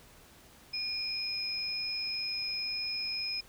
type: tone pair together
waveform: sine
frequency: 2420 / 5121 Hz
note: D#7 / D#8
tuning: -49 / +49 cents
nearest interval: octave + minor second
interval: 1298 cents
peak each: -39 / -33 dBFS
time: 0.73-3.41 s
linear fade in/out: 10 ms
effects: pink hiss -57 dBFS RMS until 3.48 s